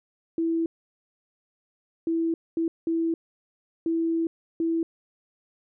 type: tone bursts at uneven times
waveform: sine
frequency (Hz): 329.6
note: E4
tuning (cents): 0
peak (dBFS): -22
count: 6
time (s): 0.38-0.66 / 2.07-2.34 / 2.57-2.68 / 2.87-3.14 / 3.86-4.27 / 4.6-4.83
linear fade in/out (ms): 2
effects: none